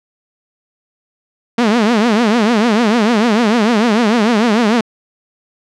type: tone with vibrato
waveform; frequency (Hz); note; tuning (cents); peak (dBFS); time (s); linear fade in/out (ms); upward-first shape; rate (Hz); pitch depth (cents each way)
sawtooth; 223.8; A3; +30; -6; 1.58-4.81; 5; triangle; 6.7; 200
effects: low-pass 5000 Hz 12 dB/octave